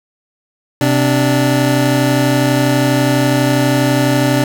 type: tone pair together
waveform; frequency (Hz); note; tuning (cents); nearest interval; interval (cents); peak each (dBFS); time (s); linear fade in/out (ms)
25% pulse; 130 / 292.2; C3 / D4; -11 / -9; octave + major second; 1402; -10; 0.81-4.44; 2
effects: none